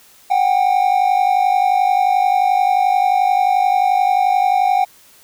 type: tone pair together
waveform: triangle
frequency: 740 / 791.4 Hz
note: F#5 / G5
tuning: 0 / +16 cents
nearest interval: minor second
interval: 116 cents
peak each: -13 dBFS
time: 0.3-4.85 s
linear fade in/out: 10 ms
effects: white hiss -48 dBFS RMS until 5.23 s